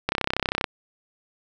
click train, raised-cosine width 0.3 ms, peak -6 dBFS, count 19, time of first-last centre 0.09-0.642 s, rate 32.6 Hz, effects none

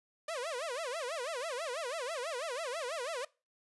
sawtooth tone with vibrato, 569 Hz, C#5, 45 cents sharp, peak -32 dBFS, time 0.28-3.25 s, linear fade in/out 5 ms, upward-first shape sine, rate 6.1 Hz, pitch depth 300 cents each way, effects noise-tail reverb RT60 0.3 s tail -23 dB re dry + resampled to 24000 Hz

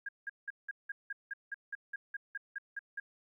sine tone bursts, 1624 Hz, G#6, 39 cents flat, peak -36 dBFS, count 15, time 0.06-3 s, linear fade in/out 5 ms, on 28 ms, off 180 ms, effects 13-bit

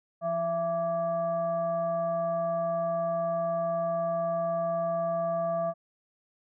sine tone with frequency modulation, 669 Hz, E5, 25 cents sharp, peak -26 dBFS, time 0.21-5.74 s, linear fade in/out 50 ms, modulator 498 Hz, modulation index 0.57, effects none

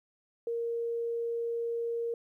sine tone, 466.2 Hz, A#4, in tune, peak -30 dBFS, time 0.47-2.14 s, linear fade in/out 2 ms, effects 12-bit

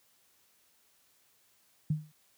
sine tone with exponential decay, 153.4 Hz, D#3, 24 cents flat, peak -23 dBFS, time 1.9-2.12 s, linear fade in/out 5 ms, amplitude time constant 47 ms, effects white hiss -68 dBFS RMS until 2.37 s + high-pass 60 Hz 12 dB/octave

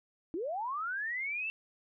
sine linear sweep, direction up, 300 to 2700 Hz, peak -33 dBFS, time 0.34-1.5 s, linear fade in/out 0 ms, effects none

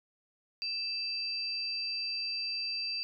sine tone pair together, 2637 / 4691 Hz, E7 / D8, 0 / -3 cents, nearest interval minor seventh, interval 997 cents, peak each -40 / -33 dBFS, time 0.62-3.03 s, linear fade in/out 0 ms, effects none

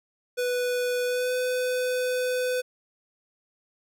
square tone with pitch glide, 493.9 to 502.5 Hz, B4 to B4, 0 to +30 cents, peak -25 dBFS, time 0.37-2.62 s, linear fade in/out 20 ms, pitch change +30 cents, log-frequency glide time 1.06-1.33 s, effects none

